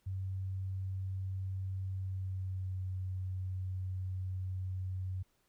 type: tone with pitch glide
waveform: sine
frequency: 95 to 93.21 Hz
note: F#2 to F#2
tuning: +46 to +13 cents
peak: -35 dBFS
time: 0.06-5.23 s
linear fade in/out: 10 ms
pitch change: -33 cents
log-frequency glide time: 1.91-2.85 s
effects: pink hiss -75 dBFS RMS until 5.48 s